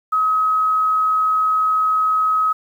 sine tone, 1273 Hz, D#6, 39 cents sharp, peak -14 dBFS, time 0.12-2.53 s, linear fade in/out 10 ms, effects 8-bit

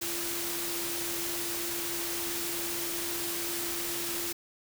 sine tone in noise, 342.2 Hz, F4, 35 cents flat, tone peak -39 dBFS, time 0.01-4.33 s, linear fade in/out 10 ms, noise white, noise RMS -34 dBFS, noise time 0.01-4.33 s, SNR -8 dB, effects none

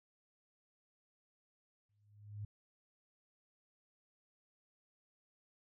sine tone with exponential growth, 103.83 Hz, G#2, in tune, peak -39 dBFS, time 1.89-2.45 s, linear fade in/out 5 ms, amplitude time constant 120 ms, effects none

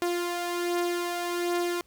sawtooth beating tone pair, 349.2 / 350.5 Hz, F4 / F4, 0 / +6 cents, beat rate 1.3 Hz, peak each -24 / -30 dBFS, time 0.02-1.81 s, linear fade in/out 0 ms, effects pink hiss -65 dBFS RMS until 1.86 s

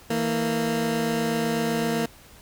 20% pulse tone pair together, 162.63 / 230 Hz, E3 / A#3, -23 / -23 cents, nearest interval tritone, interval 600 cents, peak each -24 / -19 dBFS, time 0.1-2.06 s, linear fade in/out 5 ms, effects pink hiss -50 dBFS RMS until 2.41 s

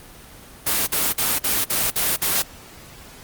white noise bursts, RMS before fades -20 dBFS, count 7, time 0.66-2.424 s, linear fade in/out 10 ms, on 210 ms, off 49 ms, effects pink hiss -43 dBFS RMS until 3.23 s + Opus 24 kbps

